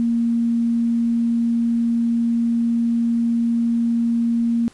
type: tone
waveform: sine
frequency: 233.1 Hz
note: A#3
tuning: in tune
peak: -16 dBFS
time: 0-4.68 s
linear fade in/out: 0 ms
effects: pink hiss -50 dBFS RMS until 4.73 s + resampled to 24000 Hz